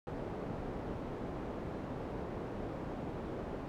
white low-pass noise, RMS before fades -41 dBFS, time 0.07-3.68 s, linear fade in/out 0 ms, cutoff 500 Hz, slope 12 dB/octave, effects none

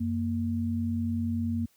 sine tone pair together, 92.3 / 232.6 Hz, F#2 / A#3, -4 / -4 cents, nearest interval octave + major third, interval 1600 cents, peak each -30 / -28 dBFS, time 0-1.66 s, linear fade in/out 10 ms, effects white hiss -66 dBFS RMS until 1.76 s + high-pass 60 Hz 12 dB/octave

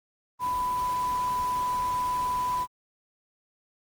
sine tone in noise, 996 Hz, B5, 14 cents sharp, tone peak -25 dBFS, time 0.39-2.67 s, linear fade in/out 50 ms, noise pink, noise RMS -41 dBFS, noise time 0.39-2.67 s, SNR +13 dB, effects Opus 24 kbps

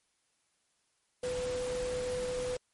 sine tone in noise, 499.8 Hz, B4, 21 cents sharp, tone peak -32 dBFS, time 1.23-2.57 s, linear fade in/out 5 ms, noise pink, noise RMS -42 dBFS, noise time 1.23-2.57 s, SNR +7 dB, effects white hiss -75 dBFS RMS until 2.73 s + MP3 48 kbps

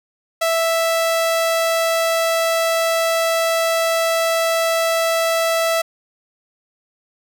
sawtooth tone, 659.3 Hz, E5, in tune, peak -12 dBFS, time 0.41-5.82 s, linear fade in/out 10 ms, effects none

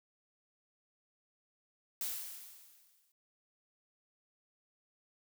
blue noise with exponential decay, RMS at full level -36 dBFS, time 2.01-3.12 s, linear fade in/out 2 ms, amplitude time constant 240 ms, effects none

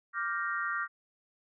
sine chord, G minor seventh, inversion second, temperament equal, 1174.7 / 1396.9 / 1568 / 1864.7 Hz, D6 / F6 / G6 / Bb6, 0 / 0 / 0 / 0 cents, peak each -36 / -34 / -38 / -37 dBFS, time 0.13-0.88 s, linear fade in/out 50 ms, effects none

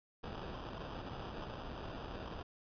pink noise with sample-and-hold, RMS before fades -45 dBFS, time 0.23-2.43 s, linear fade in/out 10 ms, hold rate 2100 Hz, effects resampled to 11025 Hz

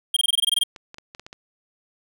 square tone bursts, 3215 Hz, G7, 43 cents sharp, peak -17 dBFS, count 11, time 0.14-0.636 s, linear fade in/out 5 ms, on 26 ms, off 21 ms
clicks, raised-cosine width 0.2 ms, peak -22 dBFS, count 8, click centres 0.572 / 0.762 / 0.944 / 0.984 / 1.149 / 1.196 / 1.265 / 1.329 s
effects none

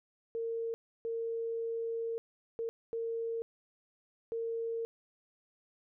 sine tone bursts at uneven times, 458.1 Hz, A#4, 30 cents flat, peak -33 dBFS, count 5, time 0.35-0.74 / 1.05-2.18 / 2.59-2.69 / 2.93-3.42 / 4.32-4.85 s, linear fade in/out 0 ms, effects none

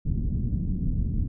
pink low-pass noise, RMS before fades -26 dBFS, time 0.05-1.28 s, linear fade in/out 10 ms, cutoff 230 Hz, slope 24 dB/octave, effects none

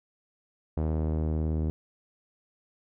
sawtooth tone with low-pass filter sweep, 78.3 Hz, D#2, 11 cents sharp, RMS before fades -28 dBFS, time 0.77-1.7 s, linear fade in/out 0 ms, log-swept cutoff 640 to 370 Hz, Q 0.91, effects none

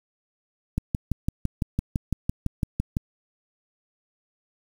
click train, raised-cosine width 5 ms, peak -11 dBFS, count 14, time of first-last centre 0.78-2.969 s, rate 5.94 Hz, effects 7-bit

